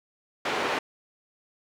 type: band-pass noise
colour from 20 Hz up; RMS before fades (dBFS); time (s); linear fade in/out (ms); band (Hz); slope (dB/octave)
pink; -28; 0.45-0.79; 5; 370 to 2800; 12
effects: none